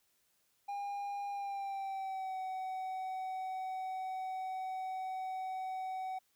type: tone with pitch glide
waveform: triangle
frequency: 807 to 753 Hz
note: G#5 to F#5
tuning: -50 to +30 cents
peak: -35 dBFS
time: 0.68-6.19 s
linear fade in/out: 10 ms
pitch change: -120 cents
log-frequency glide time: 1.3-2.39 s
effects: white hiss -75 dBFS RMS until 6.35 s